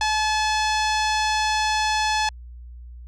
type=tone with low-pass filter; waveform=sawtooth; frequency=860 Hz; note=A5; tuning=40 cents flat; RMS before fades=-22 dBFS; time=0.01-2.29 s; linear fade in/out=2 ms; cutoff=5600 Hz; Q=1.7; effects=added 60 Hz sine -37 dBFS peak until 3.07 s